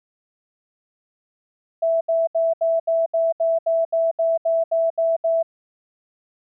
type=tone bursts; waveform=sine; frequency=659.3 Hz; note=E5; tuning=in tune; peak=-16 dBFS; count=14; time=1.82-5.429 s; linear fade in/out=10 ms; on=190 ms; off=73 ms; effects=none